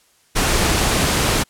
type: noise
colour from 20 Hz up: pink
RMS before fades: -17 dBFS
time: 0.35-1.44 s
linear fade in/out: 20 ms
effects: white hiss -57 dBFS RMS until 1.49 s + low-pass 11000 Hz 12 dB/octave